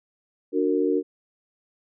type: chord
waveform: sine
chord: D augmented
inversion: none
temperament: just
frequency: 293.7 / 367.1 / 458.9 Hz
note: D4 / F#4 / A#4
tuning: 0 / -14 / -27 cents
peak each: -24 dBFS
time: 0.52-1.03 s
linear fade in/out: 50 ms
effects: none